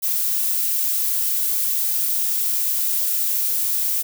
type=noise; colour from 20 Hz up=violet; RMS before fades=-21 dBFS; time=0.02-4.03 s; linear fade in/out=20 ms; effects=none

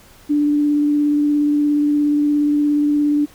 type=tone with vibrato; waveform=sine; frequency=293.7 Hz; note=D4; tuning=in tune; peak=-13 dBFS; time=0.29-3.26 s; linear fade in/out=20 ms; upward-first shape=sine; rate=17 Hz; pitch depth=11 cents each way; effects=pink hiss -47 dBFS RMS until 3.34 s

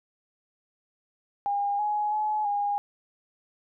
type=tone with pitch steps; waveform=sine; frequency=809 / 838 / 851 / 816 Hz; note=G#5 / G#5 / G#5 / G#5; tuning=-46 / +15 / +42 / -31 cents; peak=-24 dBFS; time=1.46-2.78 s; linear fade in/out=0 ms; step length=330 ms; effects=none

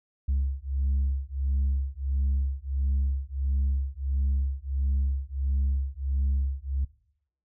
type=beating tone pair; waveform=sine; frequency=67.3 / 68.8 Hz; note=C2 / C#2; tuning=+49 / -12 cents; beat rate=1.5 Hz; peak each=-26 / -26 dBFS; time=0.28-6.85 s; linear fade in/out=10 ms; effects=noise-tail reverb RT60 0.7 s tail -20 dB re dry + tanh soft clip ceiling -20 dBFS

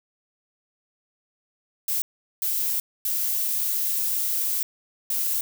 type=noise bursts at uneven times; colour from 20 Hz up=violet; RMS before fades=-25 dBFS; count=4; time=1.88-2.02 / 2.42-2.8 / 3.05-4.63 / 5.1-5.41 s; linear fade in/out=2 ms; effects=none

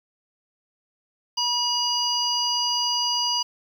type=harmonic tone with a mistuned harmonic; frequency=965 Hz; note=B5; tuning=40 cents flat; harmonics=1 / 3 / 5 / 6; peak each=-28 / -27 / -24 / -31 dBFS; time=1.37-3.43 s; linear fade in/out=10 ms; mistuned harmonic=6; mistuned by=+57 cents; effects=8-bit

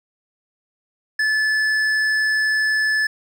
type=tone with hard clipping; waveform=triangle; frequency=1734 Hz; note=A6; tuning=26 cents flat; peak=-18 dBFS; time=1.19-3.07 s; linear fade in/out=5 ms; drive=11 dB; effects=none

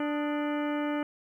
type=harmonic tone with a mistuned harmonic; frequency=294.5 Hz; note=D4; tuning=5 cents sharp; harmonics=1 / 2 / 3 / 4 / 5 / 6 / 7 / 8 / 10; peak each=-29 / -35 / -39 / -41 / -43 / -45 / -46 / -47 / -49 dBFS; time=0-1.03 s; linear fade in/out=2 ms; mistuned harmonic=4; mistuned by=+87 cents; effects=11-bit

